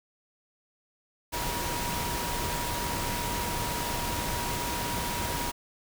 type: tone in noise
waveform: sine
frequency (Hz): 956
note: A#5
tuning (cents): +43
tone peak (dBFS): -35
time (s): 1.32-5.52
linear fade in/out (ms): 20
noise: pink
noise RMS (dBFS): -32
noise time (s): 1.32-5.52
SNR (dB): -6
effects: none